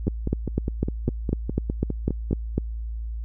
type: two click trains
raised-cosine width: 3 ms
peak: -13 / -9 dBFS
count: 12 / 11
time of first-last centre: 0.07-2.31 / 0.08-2.58 s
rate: 4.91 / 4 Hz
effects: added 56 Hz sine -28 dBFS peak until 3.24 s